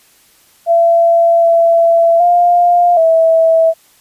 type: tone with pitch steps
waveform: sine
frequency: 675 / 671 / 702 / 653 Hz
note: E5 / E5 / F5 / E5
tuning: +41 / +31 / +9 / -17 cents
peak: -6 dBFS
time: 0.66-3.74 s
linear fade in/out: 50 ms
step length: 770 ms
effects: white hiss -49 dBFS RMS until 4 s + resampled to 32000 Hz